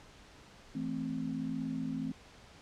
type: chord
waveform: sine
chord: A minor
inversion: second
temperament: equal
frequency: 164.81 / 220 / 261.6 Hz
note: E3 / A3 / C4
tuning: 0 / 0 / 0 cents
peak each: -40 / -39 / -36 dBFS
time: 0.75-2.12 s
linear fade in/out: 5 ms
effects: pink hiss -56 dBFS RMS until 2.61 s + low-pass 6000 Hz 12 dB/octave